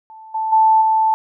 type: tone with level steps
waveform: sine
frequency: 880 Hz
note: A5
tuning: in tune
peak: -36 / -18 / -9 / -12 dBFS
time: 0.1-1.14 s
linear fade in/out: 0 ms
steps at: 0.34 / 0.52 / 0.81 s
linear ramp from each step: 10 ms
effects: none